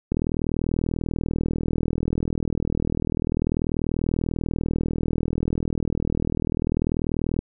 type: click train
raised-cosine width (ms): 3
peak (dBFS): -11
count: 294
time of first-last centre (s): 0.12-7.39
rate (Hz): 40.3
effects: none